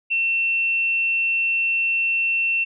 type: tone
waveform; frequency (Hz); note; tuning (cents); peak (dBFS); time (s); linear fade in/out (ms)
sine; 2700; E7; +41; -18; 0.1-2.65; 20
effects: none